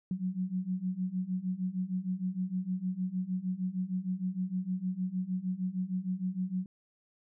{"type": "beating tone pair", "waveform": "sine", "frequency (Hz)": [180.9, 187.4], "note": ["F#3", "F#3"], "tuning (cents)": [-39, 22], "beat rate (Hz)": 6.5, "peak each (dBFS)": [-35, -33], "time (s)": [0.11, 6.66], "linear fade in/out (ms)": 2, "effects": []}